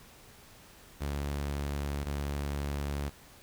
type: tone pair in turn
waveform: sawtooth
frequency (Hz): 71.4 / 71.4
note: D2 / D2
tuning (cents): -48 / -48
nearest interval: unison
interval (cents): 0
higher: neither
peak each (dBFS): -28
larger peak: neither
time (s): 1-2.05 / 2.05-3.1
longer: neither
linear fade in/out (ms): 20
effects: pink hiss -55 dBFS RMS until 3.42 s